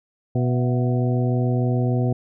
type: harmonic tone with a mistuned harmonic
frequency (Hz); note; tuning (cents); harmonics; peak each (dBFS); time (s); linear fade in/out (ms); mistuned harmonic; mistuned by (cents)
123.47; B2; 0; 1 / 2 / 3 / 4 / 5 / 6; -19 / -25 / -29 / -31 / -33 / -35; 0.35-2.13; 5; 5; +100
effects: none